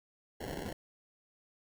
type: noise with sample-and-hold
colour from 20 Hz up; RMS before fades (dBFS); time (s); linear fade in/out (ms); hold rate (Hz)
blue; -40; 0.4-0.73; 5; 1225
effects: none